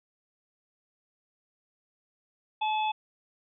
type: harmonic tone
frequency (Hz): 861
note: A5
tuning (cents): -38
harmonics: 1 / 3 / 4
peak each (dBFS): -26 / -36 / -38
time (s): 2.61-2.92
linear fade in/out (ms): 10
effects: none